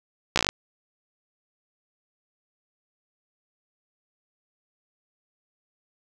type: slowing click train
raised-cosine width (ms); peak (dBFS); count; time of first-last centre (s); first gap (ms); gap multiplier
0.2; -3; 8; 0.36-0.49; 15; 1.07
effects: none